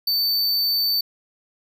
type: tone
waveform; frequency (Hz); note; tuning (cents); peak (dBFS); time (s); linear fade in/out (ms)
square; 4551; C#8; +45; -19; 0.07-1.01; 5
effects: none